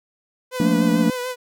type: tone with vibrato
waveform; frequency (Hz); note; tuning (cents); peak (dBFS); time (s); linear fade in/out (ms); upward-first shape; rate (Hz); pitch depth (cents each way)
sawtooth; 500; B4; +21; -21; 0.51-1.36; 50; sine; 6.8; 36
type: chord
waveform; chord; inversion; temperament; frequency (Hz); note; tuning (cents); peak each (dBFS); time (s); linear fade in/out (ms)
triangle; Bb major seventh; second; just; 174.81 / 218.5 / 233.1 / 291.4; F3 / A3 / Bb3 / D4; +2 / -12 / 0 / -13; -19; 0.6-1.1; 2
effects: none